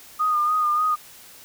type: tone with vibrato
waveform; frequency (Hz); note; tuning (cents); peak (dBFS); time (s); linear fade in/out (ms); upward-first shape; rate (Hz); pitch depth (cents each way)
sine; 1226; D#6; -26; -18; 0.19-0.96; 20; sine; 3.4; 37
effects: white hiss -46 dBFS RMS until 1.44 s